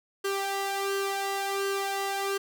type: tone with flanger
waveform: sawtooth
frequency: 393.9 Hz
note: G4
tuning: 8 cents sharp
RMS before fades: -30 dBFS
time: 0.24-2.38 s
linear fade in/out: 10 ms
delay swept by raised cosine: 0.66 to 1.52 ms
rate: 1.4 Hz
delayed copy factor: +0.65
effects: none